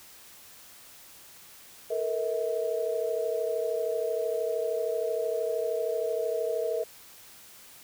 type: tone cluster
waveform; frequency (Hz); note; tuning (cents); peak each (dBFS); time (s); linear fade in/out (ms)
sine; 445.1 / 478.1 / 642; A4 / A#4 / E5; +20 / +44 / -46; -31; 1.9-6.84; 10
effects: white hiss -51 dBFS RMS until 7.83 s